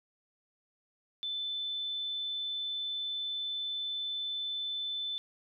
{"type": "tone", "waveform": "sine", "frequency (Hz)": 3520, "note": "A7", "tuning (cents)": 0, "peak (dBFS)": -33, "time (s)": [1.23, 5.18], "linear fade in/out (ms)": 0, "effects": []}